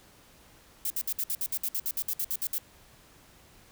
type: noise bursts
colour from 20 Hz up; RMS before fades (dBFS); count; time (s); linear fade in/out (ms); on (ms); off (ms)
violet; -30; 16; 0.85-2.582; 2; 52; 60
effects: pink hiss -57 dBFS RMS until 3.71 s